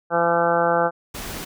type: harmonic tone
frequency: 170 Hz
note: F3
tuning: 46 cents flat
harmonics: 1 / 2 / 3 / 4 / 5 / 6 / 7 / 8 / 9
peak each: -30 / -29 / -21 / -23 / -23 / -33 / -27 / -26 / -28 dBFS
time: 0.1-0.91 s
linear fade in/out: 50 ms
type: noise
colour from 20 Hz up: pink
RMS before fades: -32 dBFS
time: 1.14-1.45 s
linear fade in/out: 10 ms
effects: none